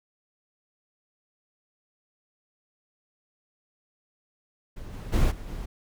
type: noise with level steps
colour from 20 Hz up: brown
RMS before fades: -39 / -36 / -21 / -38 / -35 dBFS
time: 4.76-5.66 s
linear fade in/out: 10 ms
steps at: 4.92 / 5.12 / 5.3 / 5.47 s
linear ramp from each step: 20 ms
effects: none